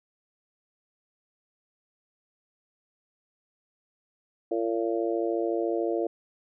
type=harmonic tone; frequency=113.8 Hz; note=A#2; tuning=41 cents flat; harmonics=3 / 4 / 5 / 6; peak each=-28 / -30 / -32 / -34 dBFS; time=4.51-6.07 s; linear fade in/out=5 ms; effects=none